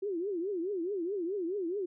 sine tone with vibrato, 370 Hz, F#4, in tune, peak -31 dBFS, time 0.02-1.86 s, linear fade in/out 10 ms, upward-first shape triangle, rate 4.7 Hz, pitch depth 250 cents each way, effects none

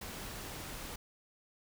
pink noise, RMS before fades -44 dBFS, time 0.01-0.96 s, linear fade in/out 5 ms, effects none

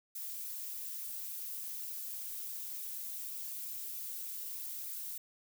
violet noise with flanger, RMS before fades -42 dBFS, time 0.15-5.18 s, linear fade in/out 5 ms, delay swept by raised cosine 0.78 to 5.38 ms, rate 3.4 Hz, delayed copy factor +0.5, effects none

